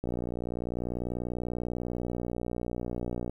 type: click train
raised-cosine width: 2 ms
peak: -20 dBFS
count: 197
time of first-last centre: 0.04-3.296 s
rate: 60.2 Hz
effects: 10-bit